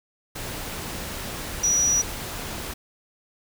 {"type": "tone in noise", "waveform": "sine", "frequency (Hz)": 5830, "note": "F#8", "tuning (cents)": -26, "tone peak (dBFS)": -18, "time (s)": [1.63, 2.02], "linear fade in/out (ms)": 10, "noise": "pink", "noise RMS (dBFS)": -33, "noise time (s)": [0.35, 2.74], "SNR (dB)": 12, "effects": []}